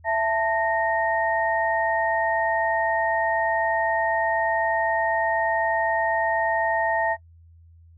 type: tone cluster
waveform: sine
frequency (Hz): 665 / 886 / 1854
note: E5 / A5 / A#6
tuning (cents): +15 / +12 / -10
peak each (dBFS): -24 / -24 / -26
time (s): 0.04-7.17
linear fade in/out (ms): 50
effects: noise-tail reverb RT60 0.1 s tail -21 dB re dry + added 83 Hz sine -48 dBFS peak until 7.97 s